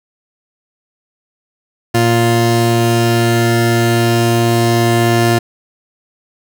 30% pulse tone pair together, 116.36 / 349.2 Hz, A#2 / F4, -3 / 0 cents, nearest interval octave + perfect fifth, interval 1903 cents, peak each -10 dBFS, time 1.94-5.39 s, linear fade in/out 10 ms, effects none

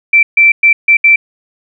sine tone bursts at uneven times, 2339 Hz, D7, 8 cents flat, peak -3 dBFS, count 5, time 0.13-0.23 / 0.37-0.52 / 0.63-0.73 / 0.88-0.97 / 1.04-1.16 s, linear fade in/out 5 ms, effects none

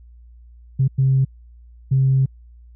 sine tone bursts at uneven times, 133.4 Hz, C3, 34 cents sharp, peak -12 dBFS, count 3, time 0.79-0.88 / 0.98-1.25 / 1.91-2.26 s, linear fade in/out 10 ms, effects tanh soft clip ceiling -8 dBFS + added 59 Hz sine -42 dBFS peak until 2.75 s

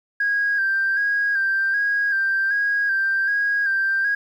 sine tone with vibrato, 1609 Hz, G6, 45 cents sharp, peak -17 dBFS, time 0.2-4.15 s, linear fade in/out 5 ms, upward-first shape square, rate 1.3 Hz, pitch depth 36 cents each way, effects tanh soft clip ceiling -13 dBFS + 9-bit

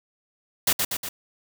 white noise with echo, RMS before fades -20 dBFS, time 0.67-0.73 s, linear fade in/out 5 ms, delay 120 ms, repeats 3, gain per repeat -4 dB, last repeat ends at 1.09 s, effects none

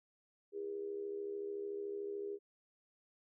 sine tone with amplitude modulation, 404.9 Hz, G#4, 44 cents flat, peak -36 dBFS, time 0.52-2.39 s, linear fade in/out 50 ms, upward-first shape sine, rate 73.6 Hz, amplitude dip 65%, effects none

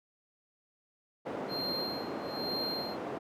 white band-pass noise, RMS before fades -38 dBFS, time 1.25-3.19 s, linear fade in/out 20 ms, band 210 to 590 Hz, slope 12 dB/octave
triangle tone with tremolo, 4186 Hz, C8, in tune, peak -32 dBFS, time 1.48-2.98 s, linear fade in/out 50 ms, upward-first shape sine, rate 1.1 Hz, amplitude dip 95%
effects none

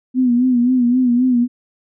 sine tone with vibrato, 248 Hz, B3, 7 cents sharp, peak -11 dBFS, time 0.14-1.48 s, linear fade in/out 50 ms, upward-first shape sine, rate 3.8 Hz, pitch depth 70 cents each way, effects none

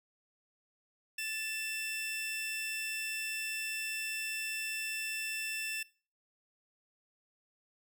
sawtooth tone pair together, 1755 / 2670 Hz, A6 / E7, -5 / +22 cents, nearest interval perfect fifth, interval 727 cents, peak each -39 / -33 dBFS, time 1.18-5.83 s, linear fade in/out 5 ms, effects noise-tail reverb RT60 0.4 s tail -23 dB re dry

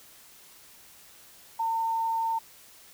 sine tone, 906 Hz, A#5, 50 cents flat, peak -25 dBFS, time 1.59-2.39 s, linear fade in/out 10 ms, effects white hiss -53 dBFS RMS until 2.93 s

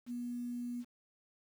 sine tone with quantisation, 242.3 Hz, B3, 33 cents flat, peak -37 dBFS, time 0.06-0.85 s, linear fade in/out 50 ms, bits 10, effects none

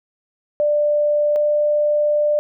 sine tone pair in turn, 592 / 594.5 Hz, D5 / D5, +14 / +21 cents, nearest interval unison, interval 7 cents, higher second, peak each -14 dBFS, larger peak neither, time 0.6-1.36 / 1.36-2.39 s, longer second, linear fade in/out 0 ms, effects none

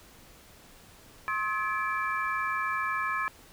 sine tone cluster, 1067 / 1280 / 1705 / 2338 Hz, C6 / D#6 / G#6 / D7, +34 / +49 / +45 / -8 cents, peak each -32 / -33 / -32 / -37 dBFS, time 1.28-3.28 s, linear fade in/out 0 ms, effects pink hiss -54 dBFS RMS until 3.52 s

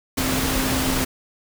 sine tone in noise, 261.6 Hz, C4, in tune, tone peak -25 dBFS, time 0.17-1.05 s, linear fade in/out 10 ms, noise pink, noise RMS -23 dBFS, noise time 0.17-1.05 s, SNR -5 dB, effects none

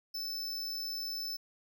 square tone, 5274 Hz, E8, in tune, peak -36 dBFS, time 0.14-1.37 s, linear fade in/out 10 ms, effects none

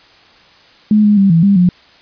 sine tone with pitch steps, 212 / 207.9 / 196.1 / 165.3 / 199.6 / 178.6 Hz, G#3 / G#3 / G3 / E3 / G3 / F3, +36 / +2 / +1 / +5 / +32 / +39 cents, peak -6 dBFS, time 0.91-1.69 s, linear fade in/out 2 ms, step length 130 ms, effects white hiss -45 dBFS RMS until 2.01 s + resampled to 11025 Hz

